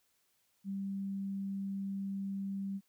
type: tone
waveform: sine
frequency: 196 Hz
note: G3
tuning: in tune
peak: -35 dBFS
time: 0.64-2.81 s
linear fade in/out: 50 ms
effects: white hiss -75 dBFS RMS until 2.88 s